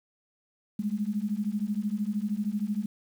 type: beating tone pair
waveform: sine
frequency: 201.7 / 214.7 Hz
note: G3 / A3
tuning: +50 / -42 cents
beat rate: 13 Hz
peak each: -30 dBFS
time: 0.79-2.86 s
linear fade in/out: 5 ms
effects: 9-bit